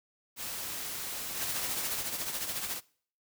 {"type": "noise", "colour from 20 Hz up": "white", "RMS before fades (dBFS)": -38, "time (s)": [0.36, 2.04], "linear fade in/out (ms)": 50}
{"type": "noise with tremolo", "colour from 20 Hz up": "white", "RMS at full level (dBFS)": -33, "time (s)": [1.34, 2.81], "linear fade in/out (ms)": 50, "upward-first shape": "triangle", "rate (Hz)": 14, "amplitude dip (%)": 60}
{"effects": ["noise-tail reverb RT60 0.5 s tail -22 dB re dry"]}